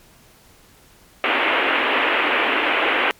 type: band-pass noise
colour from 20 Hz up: white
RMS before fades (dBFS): -19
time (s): 1.24-3.11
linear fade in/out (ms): 0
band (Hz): 260 to 2900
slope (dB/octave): 48
effects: pink hiss -51 dBFS RMS until 3.19 s + MP3 96 kbps